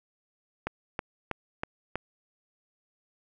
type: click train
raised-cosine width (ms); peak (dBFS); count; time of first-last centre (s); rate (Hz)
0.5; -15; 5; 0.67-1.956; 3.11
effects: none